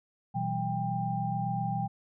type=tone cluster; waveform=sine; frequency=122.1 / 163.8 / 191.2 / 795 Hz; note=B2 / E3 / G3 / G5; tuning=-19 / -11 / -43 / +24 cents; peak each=-34 / -35 / -36 / -32 dBFS; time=0.34-1.88 s; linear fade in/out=20 ms; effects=none